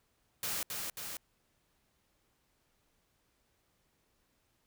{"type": "noise with echo", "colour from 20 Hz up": "white", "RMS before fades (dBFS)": -36, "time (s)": [0.43, 0.63], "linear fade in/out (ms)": 2, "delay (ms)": 270, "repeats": 2, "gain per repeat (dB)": -3, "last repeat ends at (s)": 1.17, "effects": ["pink hiss -75 dBFS RMS until 4.66 s"]}